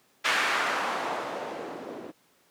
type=noise with low-pass filter sweep; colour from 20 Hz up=blue; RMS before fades=-30 dBFS; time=0.24-2.12 s; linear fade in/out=20 ms; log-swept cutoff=2100 to 320 Hz; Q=1.2; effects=pink hiss -64 dBFS RMS until 2.5 s + high-pass 200 Hz 12 dB/octave